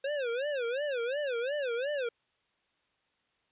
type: tone with vibrato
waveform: square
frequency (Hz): 525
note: C5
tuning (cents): +6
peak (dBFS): -31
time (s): 0.04-2.09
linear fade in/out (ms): 5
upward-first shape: sine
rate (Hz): 2.8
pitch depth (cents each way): 220
effects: white hiss -74 dBFS RMS until 3.51 s + resampled to 8000 Hz